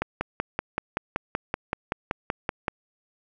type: click train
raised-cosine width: 0.5 ms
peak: -10 dBFS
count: 15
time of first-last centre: 0.02-2.682 s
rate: 5.26 Hz
effects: none